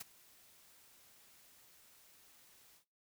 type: noise with ADSR envelope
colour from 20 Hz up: white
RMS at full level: -43 dBFS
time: 0-2.85 s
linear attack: 10 ms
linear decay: 18 ms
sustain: -21 dB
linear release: 100 ms
effects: noise-tail reverb RT60 0.3 s tail -20 dB re dry